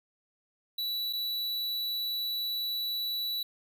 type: tone with dropouts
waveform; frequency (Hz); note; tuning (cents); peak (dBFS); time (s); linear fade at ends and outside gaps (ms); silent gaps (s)
square; 3942; B7; -4; -31; 0.78-3.43; 5; 1.128-1.132
effects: none